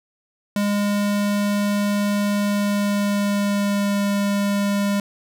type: tone with pitch glide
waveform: square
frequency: 204.3 to 201.7 Hz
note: G#3 to G3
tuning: -28 to +50 cents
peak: -19 dBFS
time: 0.56-5 s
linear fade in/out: 2 ms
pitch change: -22 cents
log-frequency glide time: 2.39-4.03 s
effects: none